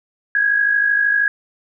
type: tone pair together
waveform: sine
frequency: 1608.3 / 1661.2 Hz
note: G6 / G#6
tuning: +44 / 0 cents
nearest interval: minor second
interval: 56 cents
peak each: -21 / -14 dBFS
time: 0.35-1.28 s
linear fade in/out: 2 ms
effects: none